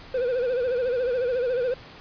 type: tone with vibrato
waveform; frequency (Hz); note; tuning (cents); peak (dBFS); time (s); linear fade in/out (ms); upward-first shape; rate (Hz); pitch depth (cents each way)
triangle; 497.9; B4; +14; -20; 0.14-1.74; 5; sine; 14; 88
effects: pink hiss -45 dBFS RMS until 2 s + resampled to 11025 Hz